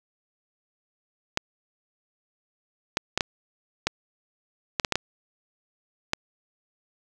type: clicks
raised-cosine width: 0.2 ms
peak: -5 dBFS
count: 10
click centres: 1.374 / 2.971 / 3.176 / 3.208 / 3.87 / 4.798 / 4.848 / 4.923 / 4.956 / 6.134 s
effects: none